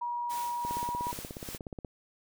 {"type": "tone with pitch glide", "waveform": "sine", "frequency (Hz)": [958, 965.8], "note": ["A#5", "B5"], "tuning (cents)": [47, -39], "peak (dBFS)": -31, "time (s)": [0.01, 1.12], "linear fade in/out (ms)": 10, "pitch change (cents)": 14, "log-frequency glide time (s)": [0.83, 0.96]}
{"type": "noise with tremolo", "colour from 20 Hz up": "white", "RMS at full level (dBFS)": -42, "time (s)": [0.29, 1.58], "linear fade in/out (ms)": 20, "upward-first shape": "sine", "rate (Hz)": 2.6, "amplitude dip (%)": 65}
{"type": "click train", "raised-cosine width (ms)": 2, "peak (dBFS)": -26, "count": 21, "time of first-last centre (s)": [0.65, 1.848], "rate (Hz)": 16.7}
{"effects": []}